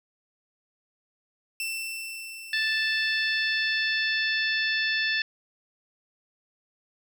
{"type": "tone with exponential decay", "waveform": "sawtooth", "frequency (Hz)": 2679, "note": "E7", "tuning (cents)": 27, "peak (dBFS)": -25, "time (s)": [1.6, 4.73], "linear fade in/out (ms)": 1, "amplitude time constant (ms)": 680}
{"type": "harmonic tone", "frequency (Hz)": 880, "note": "A5", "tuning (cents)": 0, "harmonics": [2, 3, 4, 5, 6], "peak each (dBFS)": [-26, -30, -32, -34, -36], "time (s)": [2.53, 5.22], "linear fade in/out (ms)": 2}
{"effects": []}